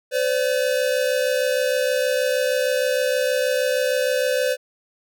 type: tone pair together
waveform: square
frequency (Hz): 509.6 / 576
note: C5 / D5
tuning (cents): -46 / -34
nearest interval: major second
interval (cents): 212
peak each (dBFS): -21 / -24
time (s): 0.11-4.57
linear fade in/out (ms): 50
effects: none